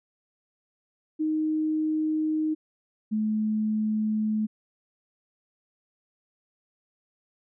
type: tone pair in turn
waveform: sine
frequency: 311.1 / 215.4 Hz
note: D#4 / A3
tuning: 0 / -37 cents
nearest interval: tritone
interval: 637 cents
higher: first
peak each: -23 dBFS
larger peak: neither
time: 1.19-2.55 / 3.11-4.47 s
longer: neither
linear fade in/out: 20 ms
effects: none